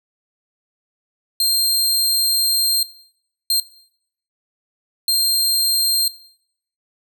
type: tone bursts at uneven times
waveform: sawtooth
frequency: 4185 Hz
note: C8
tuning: in tune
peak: -12 dBFS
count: 3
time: 1.4-2.83 / 3.5-3.6 / 5.08-6.08 s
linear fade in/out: 2 ms
effects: noise-tail reverb RT60 0.7 s tail -19 dB re dry